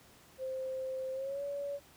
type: tone with pitch glide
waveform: sine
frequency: 523.3 to 567.4 Hz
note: C5 to C#5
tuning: 0 to +40 cents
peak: -35 dBFS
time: 0.38-1.8 s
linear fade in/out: 50 ms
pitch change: +140 cents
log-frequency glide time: 1.12-1.43 s
effects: pink hiss -60 dBFS RMS until 1.96 s + high-pass 60 Hz 12 dB/octave